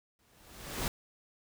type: noise with exponential growth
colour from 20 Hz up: pink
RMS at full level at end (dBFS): -32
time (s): 0.19-0.88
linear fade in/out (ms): 1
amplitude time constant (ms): 150
effects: none